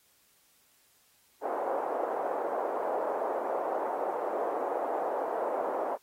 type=band-pass noise; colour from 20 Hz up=white; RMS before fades=-32 dBFS; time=1.41-5.98 s; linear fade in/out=50 ms; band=420 to 820 Hz; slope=24 dB/octave; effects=white hiss -66 dBFS RMS until 6.02 s + AAC 48 kbps